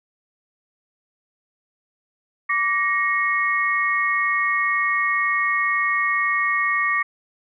sine tone cluster, 1162 / 1878 / 2180 Hz, D6 / A#6 / C#7, -19 / +12 / -29 cents, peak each -23 / -21 / -24 dBFS, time 2.49-7.03 s, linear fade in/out 10 ms, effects none

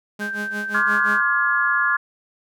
sawtooth tone with tremolo, 207.7 Hz, G#3, in tune, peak -23 dBFS, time 0.19-1.21 s, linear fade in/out 5 ms, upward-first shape sine, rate 5.7 Hz, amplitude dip 90%
sine tone with pitch glide, 1568 to 1556.3 Hz, G6 to G6, 0 to -13 cents, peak -25 dBFS, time 0.2-1.22 s, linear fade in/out 20 ms, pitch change -13 cents, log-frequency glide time 0.32-0.49 s
sine chord, D half-diminished seventh, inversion third, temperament just, 1057.2 / 1174.7 / 1409.6 / 1691.5 Hz, C6 / D6 / F6 / Ab6, +18 / 0 / +16 / +31 cents, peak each -25 / -25 / -21 / -20 dBFS, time 0.74-1.97 s, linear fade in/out 10 ms
effects none

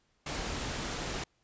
pink noise, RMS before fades -36 dBFS, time 0.26-1.24 s, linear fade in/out 5 ms, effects pink hiss -73 dBFS RMS until 1.43 s + resampled to 16000 Hz

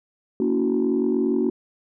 sine chord, F# dominant seventh, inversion first, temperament equal with one note detuned, 233.1 / 282.8 / 329.6 / 370 Hz, A#3 / C#4 / E4 / F#4, 0 / +35 / 0 / 0 cents, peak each -23 / -23 / -27 / -22 dBFS, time 0.4-1.5 s, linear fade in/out 2 ms, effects tanh soft clip ceiling -12 dBFS

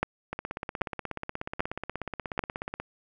two click trains, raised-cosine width 0.5 ms, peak -18 / -10 dBFS, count 42 / 4, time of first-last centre 0.33-2.8 / 0.03-2.392 s, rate 16.6 / 1.27 Hz, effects none

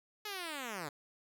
5% pulse linear sweep, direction down, 430 to 136.7 Hz, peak -28 dBFS, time 0.25-0.89 s, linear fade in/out 5 ms, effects none

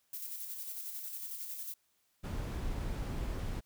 violet noise with tremolo, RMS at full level -41 dBFS, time 0.13-1.74 s, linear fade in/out 5 ms, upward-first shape square, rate 11 Hz, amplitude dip 35%
brown noise, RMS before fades -37 dBFS, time 2.23-3.61 s, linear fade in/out 20 ms
effects white hiss -75 dBFS RMS until 3.65 s

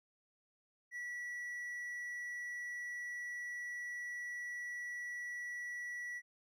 triangle tone, 1945 Hz, B6, 27 cents flat, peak -39 dBFS, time 0.91-6.22 s, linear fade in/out 50 ms, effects none

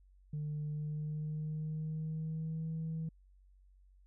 sine tone with pitch glide, 150 to 160.77 Hz, D3 to E3, +37 to -43 cents, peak -34 dBFS, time 0.33-3.09 s, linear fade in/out 5 ms, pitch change +120 cents, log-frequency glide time 0.71-2.68 s, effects tanh soft clip ceiling -33 dBFS + added 47 Hz sine -60 dBFS peak until 4.06 s

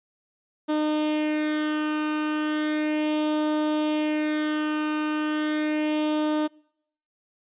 sawtooth tone with flanger, 304.9 Hz, D#4, 35 cents flat, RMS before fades -25 dBFS, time 0.68-6.48 s, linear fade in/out 20 ms, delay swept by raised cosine 0.22 to 0.74 ms, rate 0.35 Hz, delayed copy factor +0.6, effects noise-tail reverb RT60 0.7 s tail -25 dB re dry + resampled to 8000 Hz

